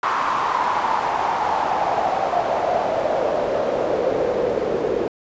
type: noise with band-pass filter sweep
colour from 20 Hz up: pink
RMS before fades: -21 dBFS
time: 0.03-5.08 s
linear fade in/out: 2 ms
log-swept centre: 1100 to 430 Hz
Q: 4.5
effects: resampled to 16000 Hz